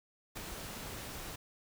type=noise with ADSR envelope; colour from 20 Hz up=pink; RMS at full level=-40 dBFS; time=0.35-1.36 s; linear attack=22 ms; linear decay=6 ms; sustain=-4 dB; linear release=8 ms; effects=none